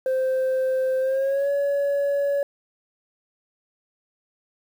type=tone with pitch glide; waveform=sine; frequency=521 to 564.9 Hz; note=C5 to C#5; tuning=-7 to +33 cents; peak=-17 dBFS; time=0.06-2.43 s; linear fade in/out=2 ms; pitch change=+140 cents; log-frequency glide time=1-1.5 s; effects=tanh soft clip ceiling -19 dBFS + 8-bit